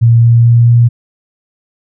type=tone with pitch steps; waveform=sine; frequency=116.54 / 117.28 / 118.03 / 118.78 Hz; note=A#2 / A#2 / A#2 / A#2; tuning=0 / +11 / +22 / +33 cents; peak=-3 dBFS; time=0.01-0.89 s; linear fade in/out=20 ms; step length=220 ms; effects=none